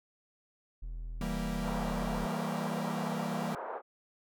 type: tone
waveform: triangle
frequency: 41 Hz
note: E1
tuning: 9 cents flat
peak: -35 dBFS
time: 0.82-2.26 s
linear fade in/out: 10 ms
type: chord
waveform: 45% pulse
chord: E diminished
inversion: none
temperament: equal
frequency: 164.81 / 196 / 233.1 Hz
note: E3 / G3 / Bb3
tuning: 0 / 0 / 0 cents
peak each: -38 dBFS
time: 1.21-3.55 s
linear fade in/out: 2 ms
type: band-pass noise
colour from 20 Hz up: pink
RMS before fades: -40 dBFS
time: 1.62-3.82 s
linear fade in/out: 50 ms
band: 470 to 1200 Hz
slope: 24 dB/octave
effects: none